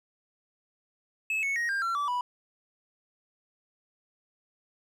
triangle tone with pitch steps, 2595 / 2207 / 1877.8 / 1597.4 / 1358.9 / 1155.9 / 983.3 Hz, E7 / C#7 / A#6 / G6 / F6 / D6 / B5, -28 / -8 / +12 / +32 / -48 / -28 / -8 cents, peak -25 dBFS, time 1.3-2.21 s, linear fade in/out 2 ms, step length 130 ms, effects none

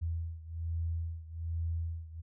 sine beating tone pair, 82.41 / 83.61 Hz, E2 / E2, 0 / +25 cents, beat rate 1.2 Hz, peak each -35 / -38 dBFS, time 0.01-2.22 s, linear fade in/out 20 ms, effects none

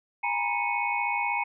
sine tone cluster, 822 / 935 / 991 / 2204 / 2503 Hz, G#5 / A#5 / B5 / C#7 / D#7, -18 / +5 / +6 / -11 / +10 cents, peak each -31 / -30 / -37 / -30 / -33 dBFS, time 0.23-1.44 s, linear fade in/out 10 ms, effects none

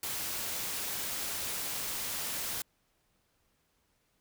white noise, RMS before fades -36 dBFS, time 0.03-2.62 s, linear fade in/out 2 ms, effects pink hiss -74 dBFS RMS until 4.2 s

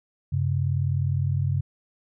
sine tone pair together, 96.1 / 135.91 Hz, G2 / C#3, -34 / -34 cents, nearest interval tritone, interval 600 cents, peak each -24 dBFS, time 0.32-1.61 s, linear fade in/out 10 ms, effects none

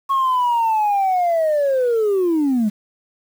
sine linear sweep, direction down, 1100 to 200.7 Hz, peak -13 dBFS, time 0.09-2.7 s, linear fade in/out 20 ms, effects tanh soft clip ceiling -12 dBFS + 7-bit

